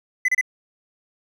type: tone bursts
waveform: triangle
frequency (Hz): 2015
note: B6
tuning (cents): +34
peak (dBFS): -14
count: 3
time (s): 0.25-0.412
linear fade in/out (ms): 5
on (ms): 34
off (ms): 30
effects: none